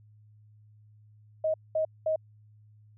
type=tone bursts; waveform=sine; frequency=630 Hz; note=D#5; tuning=21 cents sharp; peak=-24 dBFS; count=3; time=1.44-2.16 s; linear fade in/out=5 ms; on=100 ms; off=210 ms; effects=added 106 Hz sine -54 dBFS peak until 2.97 s